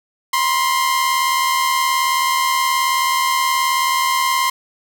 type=tone pair together; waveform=sawtooth; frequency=972.2 / 1051 Hz; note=B5 / C6; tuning=-28 / +7 cents; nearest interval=minor second; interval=135 cents; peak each=-19 / -12 dBFS; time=0.33-4.5 s; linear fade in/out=5 ms; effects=none